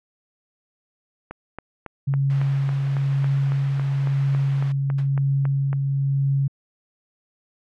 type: click train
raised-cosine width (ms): 0.5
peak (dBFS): -17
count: 17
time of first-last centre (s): 1.31-5.73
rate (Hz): 3.62
type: tone with tremolo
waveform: sine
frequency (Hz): 137.9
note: C#3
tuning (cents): -9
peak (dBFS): -17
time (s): 2.07-6.48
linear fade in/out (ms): 10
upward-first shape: triangle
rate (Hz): 1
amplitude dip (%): 30
type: noise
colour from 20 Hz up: white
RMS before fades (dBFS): -34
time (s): 2.3-4.72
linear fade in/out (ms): 0
type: noise with exponential decay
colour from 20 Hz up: white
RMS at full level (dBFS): -29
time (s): 4.98-5.11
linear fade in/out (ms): 5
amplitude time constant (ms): 28
effects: low-pass 2000 Hz 12 dB/octave